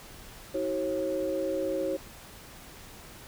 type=tone cluster; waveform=sine; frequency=319.2 / 378.8 / 543 Hz; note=D#4 / F#4 / C#5; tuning=+44 / +41 / -36 cents; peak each=-33 / -33 / -29 dBFS; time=0.54-1.97 s; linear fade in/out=10 ms; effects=tanh soft clip ceiling -19 dBFS + pink hiss -48 dBFS RMS until 3.27 s